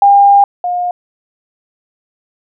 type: tone pair in turn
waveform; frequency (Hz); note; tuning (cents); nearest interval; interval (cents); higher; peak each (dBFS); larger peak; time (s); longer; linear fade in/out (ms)
sine; 803 / 713; G5 / F5; +41 / +36; major second; 205; first; -3 / -13; first; 0.02-0.44 / 0.64-0.91; first; 2
effects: none